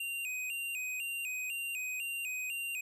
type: tone with vibrato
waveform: square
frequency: 2637 Hz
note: E7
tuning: in tune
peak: -36 dBFS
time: 0-2.81 s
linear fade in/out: 5 ms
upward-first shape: square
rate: 2 Hz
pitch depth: 87 cents each way
effects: none